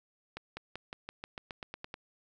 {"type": "accelerating click train", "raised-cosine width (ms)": 0.3, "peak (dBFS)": -24, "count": 12, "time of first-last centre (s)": [0.37, 1.941], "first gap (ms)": 200, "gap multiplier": 0.93, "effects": []}